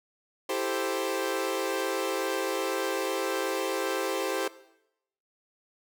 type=chord; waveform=sawtooth; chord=A minor seventh; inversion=second; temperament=equal; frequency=329.6 / 392 / 440 / 523.3 Hz; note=E4 / G4 / A4 / C5; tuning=0 / 0 / 0 / 0 cents; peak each=-32 / -28 / -32 / -28 dBFS; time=0.49-4.48 s; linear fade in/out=5 ms; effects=noise-tail reverb RT60 0.8 s tail -17 dB re dry